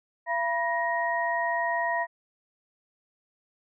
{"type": "tone cluster", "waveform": "sine", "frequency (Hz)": [679, 972, 1876], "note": ["F5", "B5", "A#6"], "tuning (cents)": [-49, -28, 11], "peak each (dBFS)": -29, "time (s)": [0.26, 2.07], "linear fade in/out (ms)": 50, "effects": []}